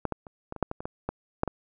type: clicks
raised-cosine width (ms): 1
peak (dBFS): -13 / -15 / -29 / -21 / -24 / -9 / -18 / -23 / -18 / -15 / -9 / -15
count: 12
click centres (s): 0.053 / 0.123 / 0.268 / 0.524 / 0.563 / 0.627 / 0.714 / 0.805 / 0.855 / 1.09 / 1.434 / 1.477
effects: none